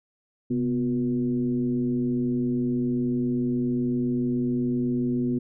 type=tone with frequency modulation; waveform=sine; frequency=246.9 Hz; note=B3; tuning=in tune; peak=-22 dBFS; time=0.5-5.39 s; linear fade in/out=10 ms; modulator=115 Hz; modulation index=0.76; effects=none